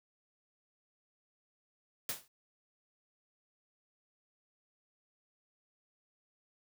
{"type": "noise with exponential decay", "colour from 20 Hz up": "white", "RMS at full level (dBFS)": -33, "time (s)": [2.09, 2.28], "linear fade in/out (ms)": 2, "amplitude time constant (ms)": 40, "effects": []}